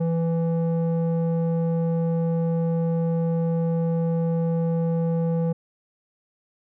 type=tone with low-pass filter; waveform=square; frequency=166 Hz; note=E3; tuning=12 cents sharp; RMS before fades=-23 dBFS; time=0-5.53 s; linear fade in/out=10 ms; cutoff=540 Hz; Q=1.4; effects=none